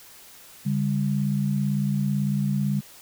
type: tone pair together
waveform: sine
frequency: 142.7 / 200.7 Hz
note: D3 / G3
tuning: -49 / +41 cents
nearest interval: tritone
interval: 590 cents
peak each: -24 dBFS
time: 0.65-2.81 s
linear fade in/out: 20 ms
effects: white hiss -48 dBFS RMS until 3.01 s